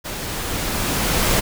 pink noise with level ramp, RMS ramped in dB -29 to -17 dBFS, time 0.04-1.41 s, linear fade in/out 20 ms, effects none

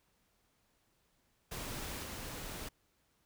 pink noise with level steps, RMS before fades -42 / -44 dBFS, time 1.51-2.69 s, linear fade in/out 10 ms, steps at 2.03 s, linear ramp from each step 10 ms, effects pink hiss -75 dBFS RMS until 3.25 s

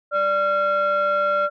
sine tone pair together, 587.3 / 1373.2 Hz, D5 / F6, 0 / -30 cents, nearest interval octave + minor third, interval 1470 cents, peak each -19 / -18 dBFS, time 0.11-1.5 s, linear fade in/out 50 ms, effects tanh soft clip ceiling -14 dBFS

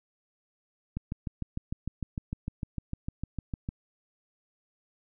click train, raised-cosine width 5 ms, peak -20 dBFS, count 19, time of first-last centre 0.97-3.689 s, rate 6.62 Hz, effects none

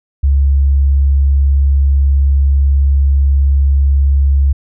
sine tone, 69.2 Hz, C#2, 2 cents flat, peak -7 dBFS, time 0.23-4.53 s, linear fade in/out 10 ms, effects none

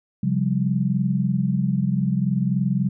sine tone cluster, 135.3 / 178.5 / 199 Hz, C#3 / F3 / G3, -42 / +38 / +26 cents, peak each -23 dBFS, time 0.23-2.89 s, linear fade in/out 5 ms, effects none

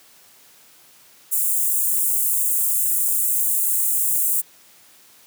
white high-pass noise, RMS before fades -20 dBFS, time 1.31-4.42 s, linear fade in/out 20 ms, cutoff 7600 Hz, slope 48 dB/octave, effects white hiss -51 dBFS RMS until 5.26 s + high-pass 100 Hz 12 dB/octave

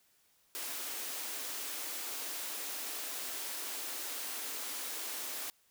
white high-pass noise, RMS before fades -40 dBFS, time 0.55-5.5 s, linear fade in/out 0 ms, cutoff 240 Hz, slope 96 dB/octave, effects white hiss -70 dBFS RMS until 5.7 s

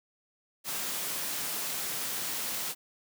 white high-pass noise, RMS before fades -34 dBFS, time 0.64-2.75 s, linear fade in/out 50 ms, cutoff 120 Hz, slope 48 dB/octave, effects none

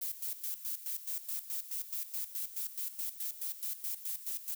violet noise with tremolo, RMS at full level -37 dBFS, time 0.01-4.55 s, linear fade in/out 10 ms, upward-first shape square, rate 4.7 Hz, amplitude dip 75%, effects none

